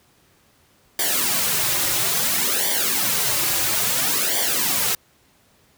white noise with flanger, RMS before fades -21 dBFS, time 0.99-4.95 s, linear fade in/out 2 ms, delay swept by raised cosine 0.75 to 4.55 ms, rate 0.59 Hz, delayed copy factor -0.8, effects pink hiss -58 dBFS RMS until 5.77 s + high-pass 60 Hz 12 dB/octave

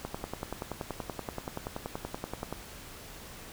click train, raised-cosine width 1 ms, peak -20 dBFS, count 27, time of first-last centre 0.05-2.526 s, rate 10.5 Hz, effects pink hiss -47 dBFS RMS until 3.52 s

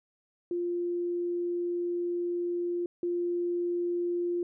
sine tone pair in turn, 349.2 / 349.2 Hz, F4 / F4, 0 / 0 cents, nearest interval unison, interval 0 cents, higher neither, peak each -28 / -27 dBFS, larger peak second, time 0.51-2.86 / 3.03-4.43 s, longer first, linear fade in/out 2 ms, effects none

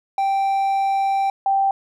triangle / sine tone pair in turn, 783 / 783 Hz, G5 / G5, -2 / -2 cents, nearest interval unison, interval 0 cents, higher neither, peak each -15 dBFS, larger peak neither, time 0.18-1.3 / 1.46-1.71 s, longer first, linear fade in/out 2 ms, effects none

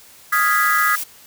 blue noise, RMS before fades -26 dBFS, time 0.32-1.04 s, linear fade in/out 10 ms
sine chord, F half-diminished seventh, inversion third, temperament equal, 1244.5 / 1396.9 / 1661.2 / 1975.5 Hz, Eb6 / F6 / Ab6 / Cb7, 0 / 0 / 0 / 0 cents, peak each -18 / -23 / -19 / -22 dBFS, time 0.32-0.96 s, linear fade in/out 10 ms
effects white hiss -46 dBFS RMS until 1.26 s

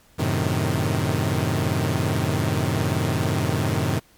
sawtooth chord, F# diminished seventh, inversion none, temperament equal, 92.5 / 110 / 130.81 / 155.56 Hz, F#2 / A2 / C3 / Eb3, 0 / 0 / 0 / 0 cents, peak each -22 dBFS, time 0.18-4 s, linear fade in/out 20 ms, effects pink hiss -56 dBFS RMS until 4.17 s + MP3 96 kbps

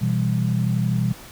sine chord, E minor, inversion second, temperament equal with one note detuned, 123.47 / 164.34 / 196 Hz, B2 / E3 / G3, 0 / -5 / 0 cents, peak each -21 / -24 / -24 dBFS, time 0.01-1.13 s, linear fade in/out 10 ms, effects pink hiss -42 dBFS RMS until 1.31 s

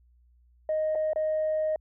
sine tone with dropouts, 622.3 Hz, D#5, in tune, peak -23 dBFS, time 0.69-1.76 s, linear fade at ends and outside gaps 2 ms, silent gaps 0.951-0.955 / 1.133-1.159 s, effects tanh soft clip ceiling -21 dBFS + added 60 Hz sine -58 dBFS peak until 1.8 s

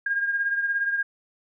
sine beating tone pair, 1618 / 1635 Hz, G#6 / G#6, -46 / -28 cents, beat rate 17 Hz, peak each -23 / -31 dBFS, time 0.06-1.03 s, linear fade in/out 5 ms, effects none

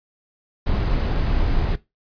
brown noise, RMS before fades -20 dBFS, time 0.66-1.76 s, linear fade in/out 10 ms, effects noise-tail reverb RT60 0.2 s tail -17 dB re dry + resampled to 11025 Hz

